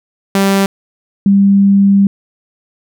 sawtooth / sine tone pair in turn, 195.9 / 198.18 Hz, G3 / G3, -1 / +19 cents, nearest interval unison, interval 20 cents, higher second, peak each -5 dBFS, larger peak neither, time 0.35-0.66 / 1.26-2.07 s, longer second, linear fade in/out 2 ms, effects none

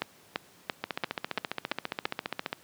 two click trains, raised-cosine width 0.3 ms, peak -12 / -14 dBFS, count 7 / 26, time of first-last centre 0.02-2.054 / 0.84-2.529 s, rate 2.95 / 14.8 Hz, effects pink hiss -57 dBFS RMS until 2.63 s + high-pass 150 Hz 12 dB/octave

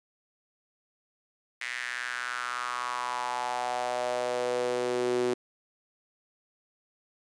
sawtooth tone with high-pass filter sweep, 123.47 Hz, B2, in tune, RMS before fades -31 dBFS, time 1.61-5.34 s, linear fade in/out 5 ms, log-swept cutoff 2000 to 340 Hz, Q 4.4, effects resampled to 22050 Hz

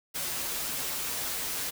white noise with comb filter, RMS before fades -33 dBFS, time 0.14-1.71 s, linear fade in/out 20 ms, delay 9.8 ms, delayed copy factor -0.55, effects none

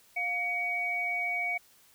sine tone pair together, 706 / 2253 Hz, F5 / C#7, +19 / +28 cents, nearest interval octave + minor sixth, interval 2009 cents, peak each -36 / -29 dBFS, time 0.16-1.58 s, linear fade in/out 10 ms, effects white hiss -61 dBFS RMS until 1.94 s

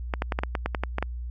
clicks, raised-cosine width 0.5 ms, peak -11 dBFS, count 11, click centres 0.138 / 0.221 / 0.322 / 0.389 / 0.435 / 0.552 / 0.66 / 0.748 / 0.836 / 0.984 / 1.026 s, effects added 60 Hz sine -31 dBFS peak until 1.3 s

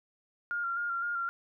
sine tone with vibrato, 1396.9 Hz, F6, in tune, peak -30 dBFS, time 0.51-1.29 s, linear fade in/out 0 ms, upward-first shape square, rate 3.9 Hz, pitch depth 24 cents each way, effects none

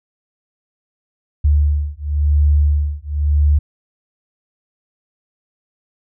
sine beating tone pair, 73.1 / 74.05 Hz, D2 / D2, -7 / +15 cents, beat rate 0.95 Hz, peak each -15 dBFS, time 1.44-3.59 s, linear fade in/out 10 ms, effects none

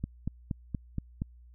click train, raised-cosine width 5 ms, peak -19 dBFS, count 6, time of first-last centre 0.04-1.219 s, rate 4.24 Hz, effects added 60 Hz sine -51 dBFS peak until 1.54 s

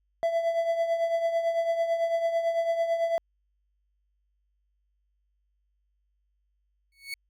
triangle tone with tremolo, 668 Hz, E5, 23 cents sharp, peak -19 dBFS, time 0.23-3.18 s, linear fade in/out 0 ms, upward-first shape triangle, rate 9 Hz, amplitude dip 65%
30% pulse tone with exponential growth, 2217 Hz, C#7, in tune, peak -27 dBFS, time 6.92-7.14 s, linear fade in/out 2 ms, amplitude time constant 46 ms
effects added 50 Hz sine -70 dBFS peak until 7.29 s

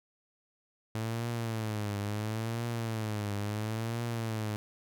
sawtooth tone with vibrato, 109.6 Hz, A2, 6 cents flat, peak -28 dBFS, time 0.95-4.56 s, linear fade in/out 0 ms, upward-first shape triangle, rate 0.73 Hz, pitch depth 140 cents each way, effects none

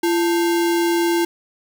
sine tone with sample-and-hold, 340.4 Hz, F4, 44 cents flat, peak -15 dBFS, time 0.03-1.25 s, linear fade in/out 5 ms, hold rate 1225 Hz, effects none

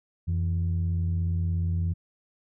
sine tone pair together, 87.79 / 164.81 Hz, F2 / E3, +10 / 0 cents, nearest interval major seventh, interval 1090 cents, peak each -23 / -30 dBFS, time 0.27-1.94 s, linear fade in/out 20 ms, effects tanh soft clip ceiling -19 dBFS

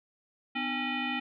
sine tone with frequency modulation, 1356 Hz, E6, 49 cents sharp, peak -29 dBFS, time 0.55-1.2 s, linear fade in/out 10 ms, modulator 553 Hz, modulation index 2.9, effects none

